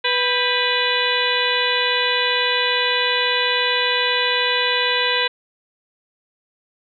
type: harmonic tone with a mistuned harmonic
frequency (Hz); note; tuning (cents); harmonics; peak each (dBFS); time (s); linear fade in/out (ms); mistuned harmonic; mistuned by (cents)
493.9; B4; 0; 1 / 2 / 3 / 4 / 5 / 6 / 7 / 8; -25 / -25 / -25 / -25 / -25 / -25 / -25 / -25; 0.04-5.28; 10; 3; +120
effects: none